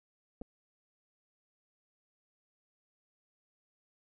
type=clicks; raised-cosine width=2 ms; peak=-30 dBFS; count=2; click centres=0.414 / 0.418 s; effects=none

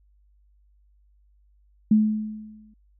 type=tone with exponential decay; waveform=sine; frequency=214.9 Hz; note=A3; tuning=41 cents flat; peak=-12 dBFS; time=1.91-2.74 s; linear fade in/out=5 ms; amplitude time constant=180 ms; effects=added 50 Hz sine -57 dBFS peak until 2.99 s

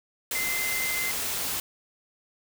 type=tone in noise; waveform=sine; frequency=2072 Hz; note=C7; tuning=17 cents flat; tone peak=-29 dBFS; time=0.35-1.11 s; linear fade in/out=2 ms; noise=white; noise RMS=-30 dBFS; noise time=0.31-1.6 s; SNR=-2 dB; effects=none

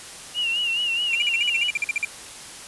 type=tone with vibrato; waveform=sine; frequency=2819 Hz; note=F7; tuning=16 cents sharp; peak=-21 dBFS; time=0.34-1.72 s; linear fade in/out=50 ms; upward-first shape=sine; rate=4.7 Hz; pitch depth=73 cents each way
type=tone bursts; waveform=triangle; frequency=2378 Hz; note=D7; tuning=21 cents sharp; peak=-18 dBFS; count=14; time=1.13-2.049 s; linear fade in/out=2 ms; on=22 ms; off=47 ms
effects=white hiss -39 dBFS RMS until 2.67 s + resampled to 24000 Hz

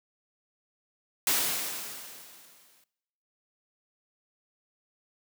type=noise with exponential decay; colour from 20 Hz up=white; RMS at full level=-24 dBFS; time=1.27-2.84 s; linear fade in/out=2 ms; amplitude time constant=340 ms; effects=noise-tail reverb RT60 1.0 s tail -22 dB re dry + high-pass 150 Hz 12 dB/octave

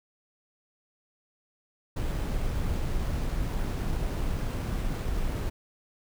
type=noise with sample-and-hold; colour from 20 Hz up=brown; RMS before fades=-29 dBFS; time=1.96-5.5 s; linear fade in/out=10 ms; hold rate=11025 Hz; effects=none

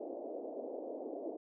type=band-pass noise; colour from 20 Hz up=white; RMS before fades=-43 dBFS; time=0-1.37 s; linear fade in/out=10 ms; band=270 to 660 Hz; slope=48 dB/octave; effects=none

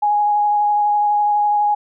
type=tone with vibrato; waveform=sine; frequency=830.6 Hz; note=G#5; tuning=in tune; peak=-13 dBFS; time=0.02-1.75 s; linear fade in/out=10 ms; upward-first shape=triangle; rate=12 Hz; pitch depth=14 cents each way; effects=none

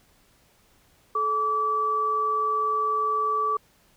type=tone pair together; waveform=sine; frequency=432.3 / 1154.1 Hz; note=A4 / D6; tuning=-31 / -31 cents; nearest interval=octave + perfect fourth; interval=1700 cents; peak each=-31 / -22 dBFS; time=1.15-3.57 s; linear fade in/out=5 ms; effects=pink hiss -61 dBFS RMS until 3.96 s

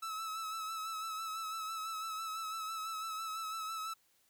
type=tone with vibrato; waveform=45% pulse; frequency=1303 Hz; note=E6; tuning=20 cents flat; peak=-38 dBFS; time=0.02-3.94 s; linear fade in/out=10 ms; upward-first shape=sine; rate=6 Hz; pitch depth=34 cents each way; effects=white hiss -72 dBFS RMS until 4.29 s

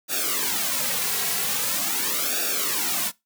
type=noise with flanger; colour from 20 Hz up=white; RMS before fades=-25 dBFS; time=0.08-3.12 s; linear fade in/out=50 ms; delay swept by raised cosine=0.96 to 3.36 ms; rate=0.43 Hz; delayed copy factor=-0.95; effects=noise-tail reverb RT60 0.2 s tail -21 dB re dry + high-pass 150 Hz 12 dB/octave

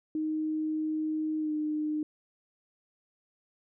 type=tone with pitch glide; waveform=sine; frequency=311.1 to 304.5 Hz; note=D#4 to D#4; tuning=0 to -37 cents; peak=-28 dBFS; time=0.15-2.03 s; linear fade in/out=2 ms; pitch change=-37 cents; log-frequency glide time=1.39-1.52 s; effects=none

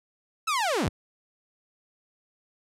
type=linear sweep; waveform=sawtooth; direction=down; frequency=1342 to 39.8 Hz; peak=-20 dBFS; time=0.47-0.89 s; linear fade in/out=10 ms; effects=low-pass 10000 Hz 12 dB/octave

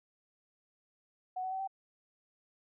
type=tone with pitch steps; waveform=sine; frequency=740 / 751.2 / 762.6 / 774.1 Hz; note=F#5 / F#5 / G5 / G5; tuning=0 / +26 / -48 / -22 cents; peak=-34 dBFS; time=1.36-1.676 s; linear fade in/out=10 ms; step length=79 ms; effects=none

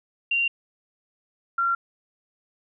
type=tone pair in turn; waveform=sine; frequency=2767 / 1373.9 Hz; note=F7 / F6; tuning=-17 / -29 cents; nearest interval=octave; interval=1212 cents; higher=first; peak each=-20 dBFS; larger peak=neither; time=0.31-0.48 / 1.58-1.75 s; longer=neither; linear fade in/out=5 ms; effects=none

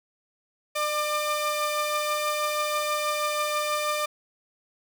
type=tone pair together; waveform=sawtooth; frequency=600.1 / 1194 Hz; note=D5 / D6; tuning=+37 / +28 cents; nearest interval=octave; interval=1191 cents; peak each=-24 dBFS; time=0.75-4.06 s; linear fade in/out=10 ms; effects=none

